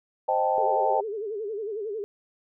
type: chord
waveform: sine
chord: A half-diminished seventh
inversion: first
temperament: equal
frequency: 523.3 / 622.3 / 784 / 880 Hz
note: C5 / Eb5 / G5 / A5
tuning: 0 / 0 / 0 / 0 cents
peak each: -27 / -28 / -25 / -27 dBFS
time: 0.28-1.01 s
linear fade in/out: 10 ms
type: tone with vibrato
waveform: sine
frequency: 423.4 Hz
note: G#4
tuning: 33 cents sharp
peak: -29 dBFS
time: 0.58-2.04 s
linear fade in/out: 0 ms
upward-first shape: sine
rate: 11 Hz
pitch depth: 120 cents each way
effects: none